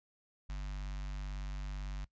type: tone with notch filter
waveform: square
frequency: 49 Hz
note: G1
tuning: in tune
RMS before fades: -40 dBFS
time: 0.49-2.05 s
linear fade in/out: 10 ms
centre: 410 Hz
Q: 0.52
effects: noise-tail reverb RT60 0.1 s tail -20 dB re dry + resampled to 16000 Hz